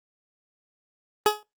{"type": "tone with exponential decay", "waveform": "20% pulse", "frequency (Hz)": 421.8, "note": "G#4", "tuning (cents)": 27, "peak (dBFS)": -9, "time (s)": [1.26, 1.43], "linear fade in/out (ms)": 1, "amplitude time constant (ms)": 35, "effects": ["noise-tail reverb RT60 0.2 s tail -17 dB re dry", "Opus 24 kbps"]}